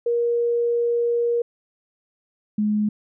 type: tone pair in turn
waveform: sine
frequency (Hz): 473 / 210.7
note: A#4 / G#3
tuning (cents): +25 / +25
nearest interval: octave + major second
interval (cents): 1400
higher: first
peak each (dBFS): -18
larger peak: neither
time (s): 0.06-1.42 / 2.58-2.89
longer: first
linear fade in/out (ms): 5
effects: none